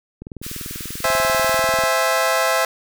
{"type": "click train", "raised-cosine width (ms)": 3, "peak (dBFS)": -20, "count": 34, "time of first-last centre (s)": [0.22, 1.838], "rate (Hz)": 20.4}
{"type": "high-pass noise", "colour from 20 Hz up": "white", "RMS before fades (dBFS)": -32, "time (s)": [0.42, 1.6], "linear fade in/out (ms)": 20, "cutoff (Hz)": 1200, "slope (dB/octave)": 48}
{"type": "chord", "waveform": "20% pulse", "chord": "C augmented", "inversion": "none", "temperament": "equal", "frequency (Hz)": [523.3, 659.3, 830.6], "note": ["C5", "E5", "G#5"], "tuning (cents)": [0, 0, 0], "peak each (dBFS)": [-16, -14, -19], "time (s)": [1.04, 2.65], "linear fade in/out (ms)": 2}
{"effects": []}